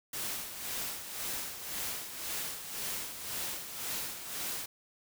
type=noise with tremolo; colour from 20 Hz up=white; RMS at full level=-36 dBFS; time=0.13-4.66 s; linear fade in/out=5 ms; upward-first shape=sine; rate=1.9 Hz; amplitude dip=60%; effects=none